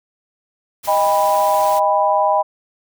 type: noise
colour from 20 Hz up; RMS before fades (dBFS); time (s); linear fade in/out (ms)
white; -31; 0.83-1.8; 20
type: chord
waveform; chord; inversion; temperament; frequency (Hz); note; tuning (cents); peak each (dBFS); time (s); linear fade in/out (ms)
sine; Eb augmented; none; equal with one note detuned; 622.3 / 801.9 / 987.8; Eb5 / G5 / B5; 0 / +39 / 0; -17; 0.87-2.43; 20
effects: none